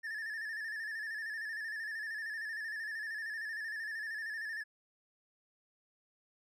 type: tone with vibrato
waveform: triangle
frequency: 1760 Hz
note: A6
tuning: in tune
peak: -36 dBFS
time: 0.03-4.64 s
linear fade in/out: 20 ms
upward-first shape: square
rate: 13 Hz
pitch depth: 53 cents each way
effects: none